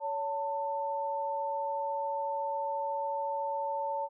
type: tone pair together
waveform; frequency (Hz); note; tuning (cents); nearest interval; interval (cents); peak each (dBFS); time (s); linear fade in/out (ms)
sine; 562.6 / 893; C#5 / A5; +26 / +25; minor sixth; 799; -35 / -32; 0-4.09; 50
effects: none